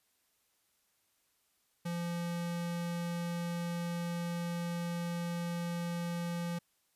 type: tone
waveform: square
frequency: 171.9 Hz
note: F3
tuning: 27 cents flat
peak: -35 dBFS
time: 1.85-6.59 s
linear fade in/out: 10 ms
effects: white hiss -75 dBFS RMS until 6.95 s + resampled to 32000 Hz